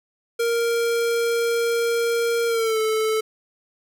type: tone with pitch glide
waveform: square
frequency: 466.2 to 437.5 Hz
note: A#4 to A4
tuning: 0 to -10 cents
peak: -20 dBFS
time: 0.39-3.21 s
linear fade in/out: 10 ms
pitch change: -110 cents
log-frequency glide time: 2.47-2.79 s
effects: none

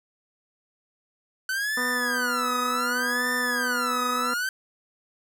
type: tone with vibrato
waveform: 45% pulse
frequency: 1500 Hz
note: F#6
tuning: 23 cents sharp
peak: -25 dBFS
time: 1.49-4.49 s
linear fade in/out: 2 ms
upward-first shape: sine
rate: 0.68 Hz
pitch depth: 300 cents each way
type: harmonic tone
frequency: 246.9 Hz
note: B3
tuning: in tune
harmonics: 1 / 2 / 3 / 4 / 5 / 6 / 7 / 8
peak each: -33 / -34 / -44 / -36 / -33 / -40 / -40 / -43 dBFS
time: 1.77-4.34 s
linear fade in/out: 5 ms
effects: none

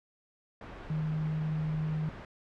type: tone in noise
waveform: sine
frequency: 155.56 Hz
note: D#3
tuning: in tune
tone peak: -29 dBFS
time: 0.9-2.09 s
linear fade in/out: 2 ms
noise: pink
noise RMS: -44 dBFS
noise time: 0.61-2.25 s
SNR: +12 dB
effects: low-pass 2000 Hz 12 dB/octave

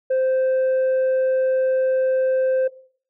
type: tone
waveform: sine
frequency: 521 Hz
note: C5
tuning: 7 cents flat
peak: -14 dBFS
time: 0.1-2.68 s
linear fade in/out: 10 ms
effects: noise-tail reverb RT60 0.5 s tail -20 dB re dry + tanh soft clip ceiling -16 dBFS

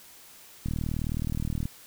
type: click train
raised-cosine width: 5 ms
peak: -18 dBFS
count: 40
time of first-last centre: 0.66-1.655 s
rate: 39.2 Hz
effects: white hiss -51 dBFS RMS until 1.86 s

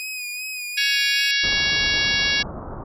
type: tone with vibrato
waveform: sawtooth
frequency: 2489 Hz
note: D#7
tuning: in tune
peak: -25 dBFS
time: 0-1.31 s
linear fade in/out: 0 ms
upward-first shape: sine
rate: 2.6 Hz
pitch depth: 39 cents each way
type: harmonic tone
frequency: 558 Hz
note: C#5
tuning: 11 cents sharp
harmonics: 3 / 4 / 5 / 6 / 7 / 8 / 9 / 10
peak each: -24 / -25 / -26 / -27 / -27 / -28 / -29 / -29 dBFS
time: 0.77-2.43 s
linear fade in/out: 10 ms
type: low-pass noise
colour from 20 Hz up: pink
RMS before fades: -33 dBFS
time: 1.43-2.84 s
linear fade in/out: 10 ms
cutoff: 1300 Hz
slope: 48 dB/octave
effects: none

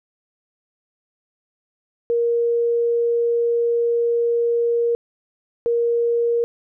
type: tone pair in turn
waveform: sine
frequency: 470 / 470 Hz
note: A#4 / A#4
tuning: +14 / +14 cents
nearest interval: unison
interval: 0 cents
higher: neither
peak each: -16 dBFS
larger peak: neither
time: 2.1-4.95 / 5.66-6.44 s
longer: first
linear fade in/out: 0 ms
effects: none

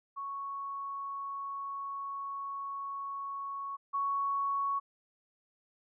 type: tone pair in turn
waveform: sine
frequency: 1108.7 / 1112.6 Hz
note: C#6 / C#6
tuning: 0 / +6 cents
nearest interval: unison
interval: 6 cents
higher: second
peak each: -36 / -29 dBFS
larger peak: second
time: 0.16-3.77 / 3.93-4.8 s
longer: first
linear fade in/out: 20 ms
effects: none

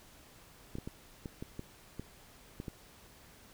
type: clicks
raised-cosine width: 3 ms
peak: -27 dBFS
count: 9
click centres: 0.754 / 0.785 / 0.875 / 1.258 / 1.425 / 1.594 / 1.996 / 2.601 / 2.682 s
effects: pink hiss -58 dBFS RMS until 3.53 s

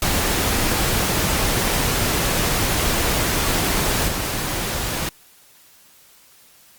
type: noise with level steps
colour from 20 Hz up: pink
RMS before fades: -20 / -24 dBFS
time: 0.02-5.09 s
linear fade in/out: 2 ms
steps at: 4.07 s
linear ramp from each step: 20 ms
effects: white hiss -51 dBFS RMS until 6.78 s + Opus 48 kbps

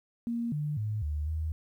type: tone with pitch steps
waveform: sine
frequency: 234.4 / 148.9 / 106.8 / 75 / 78.9 Hz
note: A#3 / D3 / G#2 / D2 / D#2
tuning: +10 / +24 / +49 / +37 / +25 cents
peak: -29 dBFS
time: 0.27-1.52 s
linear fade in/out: 0 ms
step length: 250 ms
effects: 11-bit

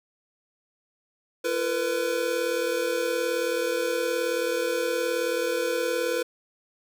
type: tone cluster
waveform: square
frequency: 340.7 / 458.7 / 497.6 Hz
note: F4 / A#4 / B4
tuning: -43 / -28 / +13 cents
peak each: -33 / -31 / -27 dBFS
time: 1.44-6.23 s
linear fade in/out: 10 ms
effects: none

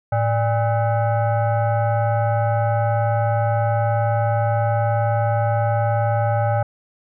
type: tone with frequency modulation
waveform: sine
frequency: 110 Hz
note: A2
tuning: in tune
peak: -16 dBFS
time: 0.12-6.63 s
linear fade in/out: 5 ms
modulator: 699 Hz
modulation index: 1.1
effects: none

